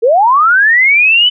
sine linear sweep, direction up, 424.9 to 3028 Hz, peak -5 dBFS, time 0.02-1.3 s, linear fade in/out 20 ms, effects none

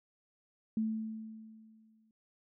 sine tone with exponential decay, 220 Hz, A3, in tune, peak -28 dBFS, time 0.77-2.11 s, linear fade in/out 2 ms, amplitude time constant 290 ms, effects none

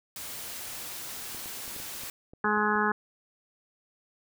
white noise, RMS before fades -39 dBFS, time 0.16-2.1 s, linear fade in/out 2 ms
clicks, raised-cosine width 2 ms, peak -34 dBFS, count 10, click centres 1.347 / 1.459 / 1.679 / 1.764 / 1.801 / 2.036 / 2.335 / 2.453 / 2.574 / 2.757 s
harmonic tone, 210.7 Hz, G#3, 25 cents sharp, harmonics 1 / 2 / 4 / 5 / 6 / 7 / 8, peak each -31 / -31 / -31 / -31 / -31 / -31 / -31 dBFS, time 2.44-2.92 s, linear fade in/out 5 ms
effects none

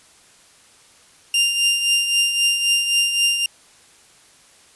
sawtooth tone with tremolo, 2794 Hz, F7, in tune, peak -10 dBFS, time 1.34-3.46 s, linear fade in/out 2 ms, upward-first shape triangle, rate 3.8 Hz, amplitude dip 60%, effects white hiss -51 dBFS RMS until 4.75 s + resampled to 24000 Hz

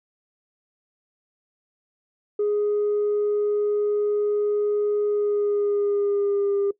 sine tone with pitch glide, 415.3 to 400.9 Hz, G#4 to G4, 0 to +39 cents, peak -18 dBFS, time 2.39-6.71 s, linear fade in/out 5 ms, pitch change -61 cents, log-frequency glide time 5.06-6.57 s, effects noise-tail reverb RT60 0.1 s tail -19 dB re dry + tanh soft clip ceiling -17 dBFS

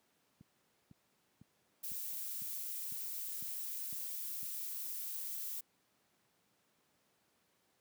click train, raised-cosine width 5 ms, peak -40 dBFS, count 9, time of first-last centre 0.41-4.43 s, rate 1.99 Hz
violet noise, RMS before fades -42 dBFS, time 1.83-5.61 s, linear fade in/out 10 ms
effects pink hiss -75 dBFS RMS until 7.8 s + high-pass 150 Hz 12 dB/octave

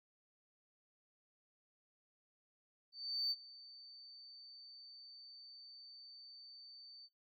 sine tone with ADSR envelope, 4564 Hz, C#8, 50 cents sharp, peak -33 dBFS, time 2.92-7.09 s, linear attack 390 ms, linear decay 39 ms, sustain -21 dB, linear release 46 ms, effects noise-tail reverb RT60 0.3 s tail -22 dB re dry + tanh soft clip ceiling -29 dBFS

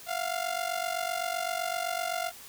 sawtooth ring-modulated tone, 698.5 Hz, F5, in tune, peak -23 dBFS, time 0.06-2.32 s, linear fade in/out 50 ms, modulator 23.9 Hz, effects white hiss -48 dBFS RMS until 2.48 s

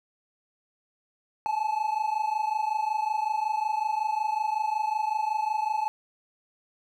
triangle tone pair together, 849 / 874.4 Hz, G#5 / A5, +38 / -11 cents, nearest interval minor second, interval 51 cents, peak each -26 / -26 dBFS, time 1.46-5.88 s, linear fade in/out 0 ms, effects none

